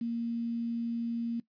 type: tone with quantisation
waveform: sine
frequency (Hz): 233.1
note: A#3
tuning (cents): 0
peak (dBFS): -30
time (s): 0.01-1.4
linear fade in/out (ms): 5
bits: 9
effects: noise-tail reverb RT60 0.1 s tail -18 dB re dry + resampled to 11025 Hz